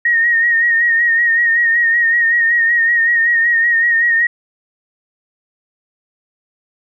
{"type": "tone with vibrato", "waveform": "sine", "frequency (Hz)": 1864.7, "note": "A#6", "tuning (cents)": 0, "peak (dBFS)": -10, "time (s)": [0.05, 4.27], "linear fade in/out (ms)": 5, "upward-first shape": "sine", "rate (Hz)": 5.3, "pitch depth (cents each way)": 43, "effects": []}